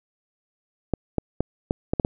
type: clicks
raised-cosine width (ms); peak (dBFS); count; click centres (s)
2; -8; 7; 0.937 / 1.183 / 1.406 / 1.709 / 1.935 / 1.998 / 2.049
effects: none